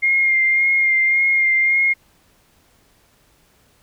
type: tone with vibrato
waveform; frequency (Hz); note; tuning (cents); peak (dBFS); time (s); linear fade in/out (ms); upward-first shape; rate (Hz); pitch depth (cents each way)
sine; 2123; C7; +25; -13; 0.02-1.94; 20; sine; 1.8; 23
effects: pink hiss -57 dBFS RMS until 3.82 s